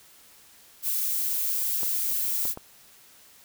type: noise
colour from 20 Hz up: violet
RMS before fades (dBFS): -27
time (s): 0.82-2.55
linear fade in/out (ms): 50
type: clicks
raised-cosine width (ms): 1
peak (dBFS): -23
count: 3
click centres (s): 1.832 / 2.453 / 2.574
effects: white hiss -54 dBFS RMS until 3.44 s